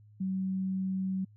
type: tone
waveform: sine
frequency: 189.4 Hz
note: F#3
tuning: 41 cents sharp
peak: -29 dBFS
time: 0.2-1.25 s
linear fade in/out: 10 ms
effects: added 105 Hz sine -54 dBFS peak until 1.36 s